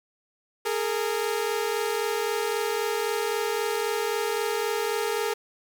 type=tone pair together; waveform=sawtooth; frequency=415.3 / 459.1 Hz; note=G#4 / A#4; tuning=0 / -26 cents; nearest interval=major second; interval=174 cents; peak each=-24 dBFS; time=0.65-5.34 s; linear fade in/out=10 ms; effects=8-bit